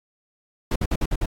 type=noise bursts; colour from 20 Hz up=brown; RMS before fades=-22 dBFS; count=6; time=0.71-1.258 s; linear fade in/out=5 ms; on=48 ms; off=52 ms; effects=AAC 64 kbps